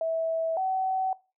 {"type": "tone pair in turn", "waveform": "sine", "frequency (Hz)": [652, 757.3], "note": ["E5", "F#5"], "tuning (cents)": [-19, 40], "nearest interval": "minor third", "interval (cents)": 259, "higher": "second", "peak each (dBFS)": [-25, -25], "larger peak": "neither", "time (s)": [[0.01, 0.57], [0.57, 1.13]], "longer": "neither", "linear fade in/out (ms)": 2, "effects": ["noise-tail reverb RT60 0.3 s tail -20 dB re dry"]}